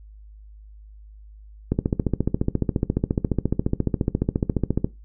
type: click train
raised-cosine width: 3 ms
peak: -7 dBFS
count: 46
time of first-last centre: 1.72-4.845 s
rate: 14.4 Hz
effects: noise-tail reverb RT60 0.2 s tail -17 dB re dry + added 52 Hz sine -42 dBFS peak until 5.04 s